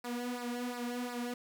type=tone with flanger; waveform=sawtooth; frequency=243.6 Hz; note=B3; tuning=24 cents flat; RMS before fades=-38 dBFS; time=0.04-1.34 s; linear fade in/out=5 ms; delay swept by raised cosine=0.3 to 3.3 ms; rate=2.8 Hz; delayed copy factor=-0.75; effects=10-bit